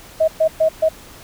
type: tone bursts at uneven times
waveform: sine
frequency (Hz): 636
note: D#5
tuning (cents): +38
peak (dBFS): -11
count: 4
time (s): 0.2-0.28 / 0.4-0.48 / 0.6-0.69 / 0.82-0.89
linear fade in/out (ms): 10
effects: pink hiss -41 dBFS RMS until 1.23 s